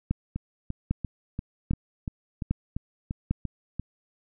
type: two click trains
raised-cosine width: 5 ms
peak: -12 / -18 dBFS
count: 5 / 11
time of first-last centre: 0.11-3.31 / 0.36-3.796 s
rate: 1.25 / 2.91 Hz
effects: none